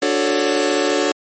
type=chord; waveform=sawtooth; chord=D major seventh; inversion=none; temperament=just; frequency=293.7 / 367.1 / 440.5 / 550.6 Hz; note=D4 / F#4 / A4 / C#5; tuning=0 / -14 / +2 / -12 cents; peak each=-17 dBFS; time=0.02-1.12 s; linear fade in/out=5 ms; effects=MP3 32 kbps